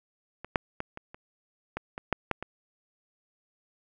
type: clicks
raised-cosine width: 0.5 ms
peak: -24 / -8 / -17 / -24 / -29 / -17 / -21 / -9 / -11 / -20 dBFS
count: 10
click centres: 0.446 / 0.558 / 0.804 / 0.974 / 1.145 / 1.77 / 1.979 / 2.127 / 2.313 / 2.426 s
effects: none